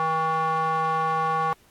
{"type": "tone with band-pass filter", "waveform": "square", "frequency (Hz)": 160.1, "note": "D#3", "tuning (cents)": 50, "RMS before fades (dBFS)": -24, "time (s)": [0, 1.53], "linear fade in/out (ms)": 0, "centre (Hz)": 1000, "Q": 8.6, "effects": ["pink hiss -59 dBFS RMS until 1.7 s", "AAC 64 kbps"]}